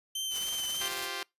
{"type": "tone with vibrato", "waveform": "sawtooth", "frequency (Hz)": 3085, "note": "G7", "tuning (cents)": -28, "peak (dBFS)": -29, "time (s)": [0.15, 0.88], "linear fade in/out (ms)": 5, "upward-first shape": "sine", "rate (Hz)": 3.4, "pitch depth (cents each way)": 22}
{"type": "noise with tremolo", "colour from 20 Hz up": "white", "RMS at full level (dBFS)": -39, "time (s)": [0.3, 1.1], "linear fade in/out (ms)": 50, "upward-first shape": "square", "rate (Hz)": 18, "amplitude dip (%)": 35}
{"type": "chord", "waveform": "5% pulse", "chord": "F suspended second", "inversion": "none", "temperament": "just", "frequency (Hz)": [349.2, 392.9, 523.8], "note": ["F4", "G4", "C5"], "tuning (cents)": [0, 4, 2], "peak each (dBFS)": [-29, -27, -31], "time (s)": [0.81, 1.23], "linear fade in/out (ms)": 2}
{"effects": ["noise-tail reverb RT60 0.2 s tail -25 dB re dry", "resampled to 32000 Hz"]}